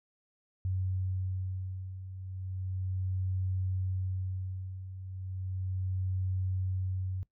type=beating tone pair; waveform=sine; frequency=93.2 / 93.55 Hz; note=F#2 / F#2; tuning=+13 / +20 cents; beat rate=0.35 Hz; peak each=-38 / -33 dBFS; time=0.65-7.23 s; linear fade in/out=0 ms; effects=noise-tail reverb RT60 0.1 s tail -19 dB re dry